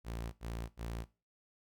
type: tone bursts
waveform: sawtooth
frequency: 57.2 Hz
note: A#1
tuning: 32 cents flat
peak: -35 dBFS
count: 3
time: 0.04-1.058 s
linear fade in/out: 50 ms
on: 290 ms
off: 74 ms
effects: noise-tail reverb RT60 0.3 s tail -18 dB re dry